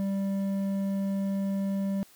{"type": "tone with hard clipping", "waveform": "triangle", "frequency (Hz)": 196, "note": "G3", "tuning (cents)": 0, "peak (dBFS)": -28, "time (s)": [0, 2.03], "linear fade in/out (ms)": 0, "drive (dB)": 10, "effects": ["white hiss -57 dBFS RMS until 2.15 s"]}